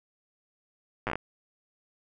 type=slowing click train; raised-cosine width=0.5 ms; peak=-15 dBFS; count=7; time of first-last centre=1.07-1.156 s; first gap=8 ms; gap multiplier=1.23; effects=none